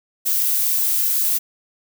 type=noise; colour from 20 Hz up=violet; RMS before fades=-19 dBFS; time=0.25-1.39 s; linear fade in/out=20 ms; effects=none